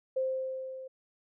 sine tone with level ramp, 523.3 Hz, C5, in tune, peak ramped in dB -26 to -41 dBFS, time 0.16-0.88 s, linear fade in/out 10 ms, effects none

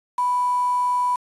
sine tone with quantisation, 987.8 Hz, B5, in tune, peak -18 dBFS, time 0.18-1.16 s, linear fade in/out 5 ms, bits 6, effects resampled to 24000 Hz

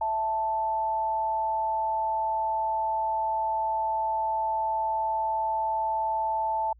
sine tone pair together, 659.3 / 880.1 Hz, E5 / A5, 0 / 0 cents, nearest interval perfect fourth, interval 500 cents, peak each -33 / -25 dBFS, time 0.01-6.73 s, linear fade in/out 5 ms, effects added 57 Hz sine -52 dBFS peak until 6.79 s

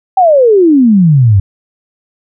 sine exponential sweep, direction down, 785 to 92.8 Hz, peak -3 dBFS, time 0.17-1.4 s, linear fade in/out 5 ms, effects none

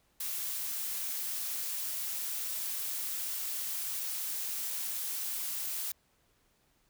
blue noise, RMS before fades -36 dBFS, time 0.2-5.92 s, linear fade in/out 5 ms, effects pink hiss -71 dBFS RMS until 6.89 s

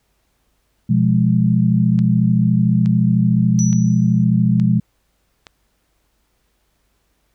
sine chord, F diminished, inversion second, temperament equal with one note detuned, 123.47 / 173.91 / 207.7 Hz, Cb3 / F3 / Ab3, 0 / -7 / 0 cents, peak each -16 dBFS, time 0.89-4.8 s, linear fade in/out 10 ms
click train, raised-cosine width 0.2 ms, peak -19 dBFS, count 5, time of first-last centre 1.99-5.468 s, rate 1.15 Hz
sine tone with exponential decay, 5920 Hz, F#8, in tune, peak -21 dBFS, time 3.59-4.24 s, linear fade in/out 0 ms, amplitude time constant 140 ms
effects added 50 Hz sine -66 dBFS peak until 7.34 s + pink hiss -66 dBFS RMS until 7.34 s

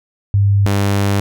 sine / sawtooth tone pair in turn, 100 / 100 Hz, G2 / G2, +35 / +35 cents, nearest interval unison, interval 0 cents, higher neither, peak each -9 dBFS, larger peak neither, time 0.34-0.66 / 0.66-1.2 s, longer second, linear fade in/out 0 ms, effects none

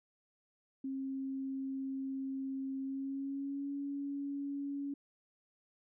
sine tone with pitch glide, 268.3 to 281.3 Hz, C4 to C#4, +44 to +26 cents, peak -36 dBFS, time 0.84-4.94 s, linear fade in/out 5 ms, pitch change +82 cents, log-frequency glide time 2.82-3.71 s, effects none

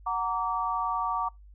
sine chord, Gb augmented, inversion none, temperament just, 740 / 925 / 1156.2 Hz, Gb5 / Bb5 / D6, 0 / -14 / -27 cents, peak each -33 / -31 / -29 dBFS, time 0.06-1.29 s, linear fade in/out 10 ms, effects noise-tail reverb RT60 0.2 s tail -26 dB re dry + added 50 Hz sine -48 dBFS peak until 1.54 s

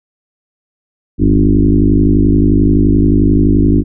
sine tone with frequency modulation, 169.5 Hz, E3, 49 cents sharp, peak -6 dBFS, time 1.18-3.84 s, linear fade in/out 50 ms, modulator 51.5 Hz, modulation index 3.2, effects none

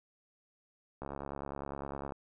click train, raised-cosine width 1 ms, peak -26 dBFS, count 78, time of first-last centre 1.02-2.122 s, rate 69.9 Hz, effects none

